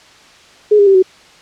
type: tone with pitch steps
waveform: sine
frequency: 420.2 / 404.2 / 388.9 / 374.1 Hz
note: G#4 / G#4 / G4 / F#4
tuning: +20 / -47 / -14 / +19 cents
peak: -5 dBFS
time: 0.71-1.026 s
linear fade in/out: 10 ms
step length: 79 ms
effects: white hiss -43 dBFS RMS until 1.41 s + low-pass 5000 Hz 12 dB/octave